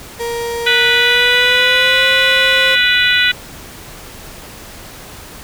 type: tone with pitch glide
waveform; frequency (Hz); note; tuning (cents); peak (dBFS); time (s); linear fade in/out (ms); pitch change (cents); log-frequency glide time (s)
35% pulse; 469.1 to 526.5; A#4 to C5; +11 to +11; -17; 0.19-2.76; 20; +200; 0.89-2.05
type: harmonic tone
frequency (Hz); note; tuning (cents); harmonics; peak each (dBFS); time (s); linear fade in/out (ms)
492.3; B4; -6; 3 / 4 / 5 / 6 / 7 / 8; -15 / -16 / -17 / -18 / -18 / -19; 0.66-3.32; 10
effects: pink hiss -34 dBFS RMS until 5.43 s